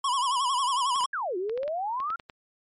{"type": "tone with vibrato", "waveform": "square", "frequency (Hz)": 1040, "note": "C6", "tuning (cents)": -11, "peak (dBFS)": -24, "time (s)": [0.04, 1.06], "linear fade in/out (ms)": 5, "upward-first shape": "sine", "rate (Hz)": 11, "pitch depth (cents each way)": 130}
{"type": "clicks", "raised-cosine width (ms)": 0.3, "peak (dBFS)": -26, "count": 11, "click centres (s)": [0.96, 1.009, 1.04, 1.496, 1.576, 1.632, 1.679, 2.002, 2.103, 2.198, 2.298]}
{"type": "exponential two-way sweep", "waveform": "sine", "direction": "down then up", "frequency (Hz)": [1706, 349.2, 1404], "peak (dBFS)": -27, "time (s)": [1.13, 2.16], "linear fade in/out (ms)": 5, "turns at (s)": 1.37}
{"effects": ["MP3 48 kbps"]}